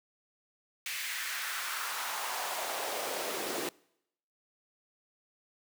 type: noise with high-pass filter sweep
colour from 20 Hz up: pink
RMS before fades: -36 dBFS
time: 0.86-3.69 s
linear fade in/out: 2 ms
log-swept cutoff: 2300 to 340 Hz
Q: 2
effects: noise-tail reverb RT60 0.8 s tail -25 dB re dry